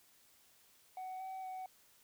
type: tone with pitch steps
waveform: sine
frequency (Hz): 747 / 759 / 749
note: F#5 / F#5 / F#5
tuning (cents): +16 / +44 / +21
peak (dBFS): -39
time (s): 0.97-1.66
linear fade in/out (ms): 2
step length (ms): 230
effects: tanh soft clip ceiling -41 dBFS + white hiss -67 dBFS RMS until 2.03 s